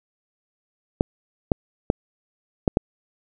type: clicks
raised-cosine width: 2 ms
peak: -3 dBFS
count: 5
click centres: 1.009 / 1.518 / 1.901 / 2.678 / 2.771 s
effects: none